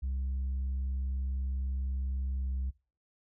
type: tone with pitch glide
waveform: sine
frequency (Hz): 66 to 65.39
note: C2 to C2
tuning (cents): +16 to 0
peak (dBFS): -28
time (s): 0.02-2.71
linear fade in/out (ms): 20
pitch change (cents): -16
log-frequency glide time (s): 2.36-2.51
effects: noise-tail reverb RT60 0.4 s tail -24 dB re dry + tanh soft clip ceiling -29 dBFS